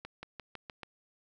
accelerating click train, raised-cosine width 0.3 ms, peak -26 dBFS, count 6, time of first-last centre 0.05-0.833 s, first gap 180 ms, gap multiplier 0.93, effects none

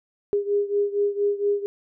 sine beating tone pair, 405.9 / 410.2 Hz, G#4 / G#4, -40 / -21 cents, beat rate 4.3 Hz, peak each -22 / -25 dBFS, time 0.33-1.66 s, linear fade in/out 0 ms, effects none

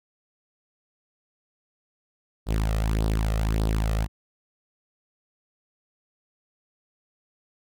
sawtooth tone with flanger, 54 Hz, A1, 32 cents flat, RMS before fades -24 dBFS, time 2.46-4.08 s, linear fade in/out 50 ms, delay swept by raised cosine 0.21 to 1.61 ms, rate 1.7 Hz, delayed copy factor +0.65, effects none

